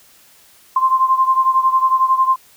sine beating tone pair, 1046.5 / 1057.5 Hz, C6 / C6, 0 / +18 cents, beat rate 11 Hz, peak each -13 / -17 dBFS, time 0.76-2.36 s, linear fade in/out 5 ms, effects white hiss -49 dBFS RMS until 2.56 s

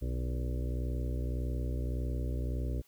harmonic tone with a mistuned harmonic, 61.74 Hz, B1, in tune, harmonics 1 / 2 / 4 / 5 / 6 / 7 / 8 / 9, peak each -32 / -38 / -44 / -46 / -48 / -49 / -50 / -51 dBFS, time 0.01-2.82 s, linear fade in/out 20 ms, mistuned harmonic 9, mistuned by +66 cents, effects white hiss -66 dBFS RMS until 2.87 s

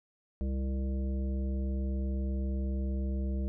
harmonic tone with a mistuned harmonic, 66.3 Hz, C2, 23 cents sharp, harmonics 1 / 3 / 5 / 7 / 9, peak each -30 / -37 / -44 / -49 / -49 dBFS, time 0.41-3.48 s, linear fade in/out 0 ms, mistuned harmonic 7, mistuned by -28 cents, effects none

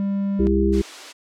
triangle tone, 198.3 Hz, G3, 20 cents sharp, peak -18 dBFS, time 0-0.47 s, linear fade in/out 0 ms
harmonic tone, 66.5 Hz, C2, 29 cents sharp, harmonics 1 / 3 / 5 / 6, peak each -21 / -21 / -21 / -21 dBFS, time 0.39-0.82 s, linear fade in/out 10 ms
white high-pass noise, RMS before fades -36 dBFS, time 0.72-1.13 s, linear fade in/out 20 ms, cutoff 270 Hz, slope 48 dB/octave
effects low-pass 6000 Hz 12 dB/octave

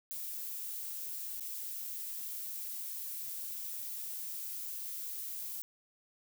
violet noise with dropouts, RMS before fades -41 dBFS, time 0.11-5.62 s, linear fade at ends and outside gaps 0 ms, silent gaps 1.398-1.407 s, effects none

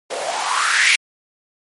blue noise with band-pass filter sweep, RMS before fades -18 dBFS, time 0.1-0.96 s, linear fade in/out 10 ms, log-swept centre 470 to 2400 Hz, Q 5.1, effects MP3 48 kbps

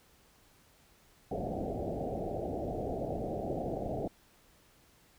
white low-pass noise, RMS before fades -36 dBFS, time 1.31-4.08 s, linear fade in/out 5 ms, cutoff 760 Hz, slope 96 dB/octave, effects pink hiss -64 dBFS RMS until 5.18 s

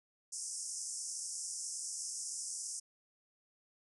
white band-pass noise, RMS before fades -42 dBFS, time 0.32-2.8 s, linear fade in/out 10 ms, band 5200 to 9800 Hz, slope 96 dB/octave, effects none

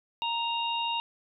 harmonic tone, 932.3 Hz, A#5, in tune, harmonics 1 / 3 / 4, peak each -30 / -32 / -36 dBFS, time 0.22-1 s, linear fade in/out 0 ms, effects none

